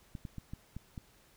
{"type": "clicks", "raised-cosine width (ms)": 5, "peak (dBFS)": -29, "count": 6, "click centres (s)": [0.152, 0.252, 0.383, 0.535, 0.766, 0.978], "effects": ["pink hiss -64 dBFS RMS until 1.36 s"]}